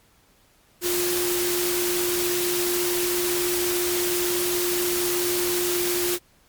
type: tone in noise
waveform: sine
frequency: 354.1 Hz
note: F4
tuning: 24 cents sharp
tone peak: -24 dBFS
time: 0.81-6.19 s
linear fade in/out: 50 ms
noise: white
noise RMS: -26 dBFS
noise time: 0.81-6.19 s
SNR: -1 dB
effects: pink hiss -59 dBFS RMS until 6.48 s + MP3 96 kbps